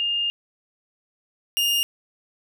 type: tone pair in turn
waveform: sine / 40% pulse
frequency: 2821 / 2831 Hz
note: F7 / F7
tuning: +17 / +23 cents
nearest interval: unison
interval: 6 cents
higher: second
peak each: -21 / -18 dBFS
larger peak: second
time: 0-0.3 / 1.57-1.83 s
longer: first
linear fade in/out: 0 ms
effects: none